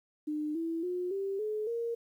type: tone with pitch steps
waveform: sine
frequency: 302.2 / 329.6 / 359.4 / 391.9 / 427.4 / 466.1 Hz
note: D4 / E4 / F4 / G4 / G#4 / A#4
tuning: +50 / 0 / +50 / 0 / +50 / 0 cents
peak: -31 dBFS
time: 0.27-1.95 s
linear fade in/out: 10 ms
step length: 280 ms
effects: 11-bit